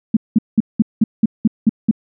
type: tone bursts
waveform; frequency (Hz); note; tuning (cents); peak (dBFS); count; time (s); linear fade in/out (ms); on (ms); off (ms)
sine; 220; A3; 0; -7; 9; 0.14-1.912; 5; 28; 190
effects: none